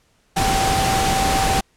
sine tone in noise, 775 Hz, G5, 20 cents flat, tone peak -19 dBFS, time 0.36-1.61 s, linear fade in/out 10 ms, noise pink, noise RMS -20 dBFS, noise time 0.36-1.61 s, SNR -2 dB, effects pink hiss -61 dBFS RMS until 1.76 s + low-pass 10000 Hz 12 dB/octave

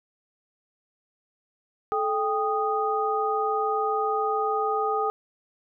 sine tone cluster, 432.8 / 793 / 1240 Hz, A4 / G5 / D#6, -29 / +20 / -6 cents, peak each -27 dBFS, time 1.92-5.1 s, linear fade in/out 0 ms, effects none

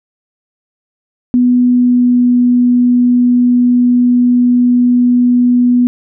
sine tone with pitch glide, 246.9 to 245.3 Hz, B3 to B3, 0 to -12 cents, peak -6 dBFS, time 1.34-5.87 s, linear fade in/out 0 ms, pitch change -12 cents, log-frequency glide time 1.67-2.23 s, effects none

